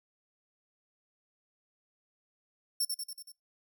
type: tone with echo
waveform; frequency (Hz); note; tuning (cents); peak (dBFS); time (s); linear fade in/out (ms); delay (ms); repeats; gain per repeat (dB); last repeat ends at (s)
15% pulse; 5420; E8; +47; -22; 2.8-2.85; 5; 94; 5; -4; 3.32
effects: noise-tail reverb RT60 0.2 s tail -25 dB re dry